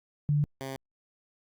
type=tone pair in turn; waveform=sine / 10% pulse; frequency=146.83 / 134.15 Hz; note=D3 / C3; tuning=0 / +44 cents; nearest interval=major second; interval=156 cents; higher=first; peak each=-22 / -27 dBFS; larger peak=first; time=0.29-0.44 / 0.61-0.76 s; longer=neither; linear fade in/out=0 ms; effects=Opus 48 kbps

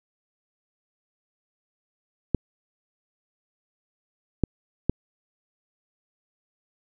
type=clicks; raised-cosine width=3 ms; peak=-7 dBFS; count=3; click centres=2.347 / 4.437 / 4.896 s; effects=none

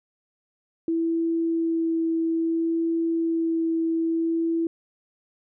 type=tone with vibrato; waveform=sine; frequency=329.3 Hz; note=E4; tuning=2 cents flat; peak=-21 dBFS; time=0.88-4.67 s; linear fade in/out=2 ms; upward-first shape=sine; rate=0.6 Hz; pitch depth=9 cents each way; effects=none

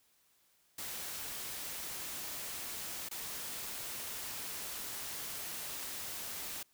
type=noise with dropouts; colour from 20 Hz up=white; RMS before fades=-42 dBFS; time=0.78-6.63 s; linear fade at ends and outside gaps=5 ms; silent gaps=3.088-3.111 s; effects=white hiss -71 dBFS RMS until 6.73 s

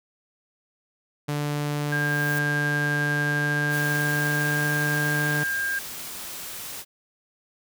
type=tone with pitch glide; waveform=sawtooth; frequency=146.83 to 148.88 Hz; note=D3 to D3; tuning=0 to +24 cents; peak=-21 dBFS; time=1.28-5.44 s; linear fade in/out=10 ms; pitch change=+24 cents; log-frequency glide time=3.22-4.92 s
type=noise with exponential growth; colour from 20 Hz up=blue; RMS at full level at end=-35 dBFS; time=1.28-2.39 s; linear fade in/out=5 ms; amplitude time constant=240 ms
type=tone; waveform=sine; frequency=1604 Hz; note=G6; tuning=39 cents sharp; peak=-24 dBFS; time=1.92-5.79 s; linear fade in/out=5 ms
type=noise; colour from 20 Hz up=white; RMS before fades=-36 dBFS; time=3.69-6.85 s; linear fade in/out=50 ms
effects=none

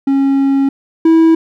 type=tone pair in turn; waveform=triangle; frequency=273.8 / 325.6 Hz; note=C#4 / E4; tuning=-21 / -21 cents; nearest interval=minor third; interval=300 cents; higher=second; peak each=-7 / -3 dBFS; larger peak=second; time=0.07-0.69 / 1.05-1.35 s; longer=first; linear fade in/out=5 ms; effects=none

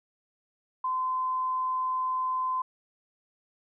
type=tone; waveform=sine; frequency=1028 Hz; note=C6; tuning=31 cents flat; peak=-26 dBFS; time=0.84-2.62 s; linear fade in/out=5 ms; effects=none

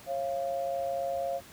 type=tone pair together; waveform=sine; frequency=546.1 / 690 Hz; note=C#5 / F5; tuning=-26 / -21 cents; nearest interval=major third; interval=405 cents; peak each=-32 / -32 dBFS; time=0.06-1.41 s; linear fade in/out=50 ms; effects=pink hiss -51 dBFS RMS until 1.52 s + high-pass 60 Hz 12 dB/octave

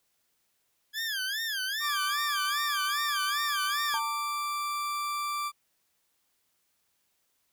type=tone with vibrato; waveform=20% pulse; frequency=1661.2 Hz; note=G#6; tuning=in tune; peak=-25 dBFS; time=0.93-4 s; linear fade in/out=50 ms; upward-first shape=sine; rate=2.5 Hz; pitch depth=170 cents each way
type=tone; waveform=40% pulse; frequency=1173 Hz; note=D6; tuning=2 cents flat; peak=-29 dBFS; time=1.8-5.52 s; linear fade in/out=50 ms
type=tone with exponential decay; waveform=sine; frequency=900 Hz; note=A5; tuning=39 cents sharp; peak=-29 dBFS; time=3.94-4.82 s; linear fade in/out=0 ms; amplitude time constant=190 ms
effects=white hiss -74 dBFS RMS until 7.52 s

